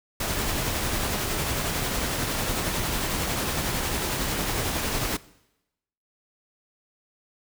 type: noise with tremolo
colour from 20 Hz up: pink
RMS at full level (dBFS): -26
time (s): 0.2-5.17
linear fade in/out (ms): 5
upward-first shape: triangle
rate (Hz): 11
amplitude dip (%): 30
effects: noise-tail reverb RT60 0.9 s tail -20 dB re dry